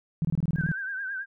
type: tone bursts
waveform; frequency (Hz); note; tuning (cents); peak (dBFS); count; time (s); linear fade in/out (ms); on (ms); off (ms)
sine; 161.4; E3; -36; -22; 10; 0.22-0.716; 0; 28; 24
type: tone with vibrato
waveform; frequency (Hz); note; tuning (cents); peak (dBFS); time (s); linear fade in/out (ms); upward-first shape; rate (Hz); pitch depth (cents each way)
sine; 1568; G6; 0; -30; 0.55-1.26; 50; triangle; 9.2; 83
effects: none